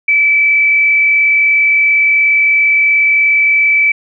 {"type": "tone with frequency modulation", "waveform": "sine", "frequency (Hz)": 2308, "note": "D7", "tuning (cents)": -31, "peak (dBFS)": -7, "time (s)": [0.08, 3.92], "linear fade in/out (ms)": 5, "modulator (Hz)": 42.9, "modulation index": 0.57, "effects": []}